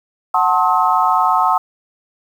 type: chord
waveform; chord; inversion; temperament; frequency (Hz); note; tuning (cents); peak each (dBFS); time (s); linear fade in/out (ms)
sine; F# diminished seventh; none; just; 740 / 888 / 1065.6 / 1278.7; F#5 / A5 / C6 / Eb6; 0 / +16 / +31 / +47; -17; 0.34-1.58; 5
effects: 7-bit